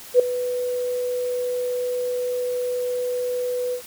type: tone with ADSR envelope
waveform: sine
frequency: 495.5 Hz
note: B4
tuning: 6 cents sharp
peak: -7 dBFS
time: 0.14-3.82 s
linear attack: 56 ms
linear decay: 4 ms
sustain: -15 dB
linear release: 89 ms
effects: white hiss -41 dBFS RMS until 3.86 s